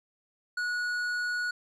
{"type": "tone with tanh clipping", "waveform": "sine", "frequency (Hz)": 1460, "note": "F#6", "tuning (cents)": -24, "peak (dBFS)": -30, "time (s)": [0.57, 1.51], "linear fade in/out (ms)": 5, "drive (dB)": 10, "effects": []}